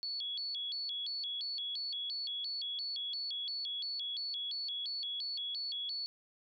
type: tone with vibrato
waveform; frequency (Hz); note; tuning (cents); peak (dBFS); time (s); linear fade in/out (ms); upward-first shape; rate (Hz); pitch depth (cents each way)
sine; 3859; B7; -41; -36; 0.03-6.06; 0; square; 2.9; 240
effects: none